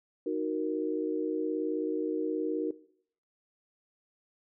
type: chord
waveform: sine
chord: D# minor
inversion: none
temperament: equal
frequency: 311.1 / 370 / 466.2 Hz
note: D#4 / F#4 / A#4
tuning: 0 / 0 / 0 cents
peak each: -33 dBFS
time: 0.26-2.71 s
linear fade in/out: 5 ms
effects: noise-tail reverb RT60 0.6 s tail -18 dB re dry